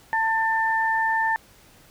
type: tone pair together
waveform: sine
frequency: 893 / 1786 Hz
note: A5 / A6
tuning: +25 / +25 cents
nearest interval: octave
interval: 1200 cents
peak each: -22 / -23 dBFS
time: 0.13-1.36 s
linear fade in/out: 0 ms
effects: pink hiss -53 dBFS RMS until 1.9 s